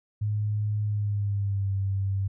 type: tone with pitch glide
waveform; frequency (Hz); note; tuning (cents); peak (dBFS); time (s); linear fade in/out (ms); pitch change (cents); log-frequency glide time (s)
sine; 105.2 to 97.59; G#2 to G2; +23 to -7; -24; 0.21-2.28; 10; -130; 0.83-1.73
effects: none